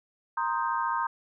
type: chord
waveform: sine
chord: C minor seventh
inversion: third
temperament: equal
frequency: 932.3 / 1046.5 / 1244.5 / 1568 Hz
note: Bb5 / C6 / Eb6 / G6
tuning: 0 / 0 / 0 / 0 cents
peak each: -29 / -31 / -33 / -35 dBFS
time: 0.37-1.07 s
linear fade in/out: 5 ms
effects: none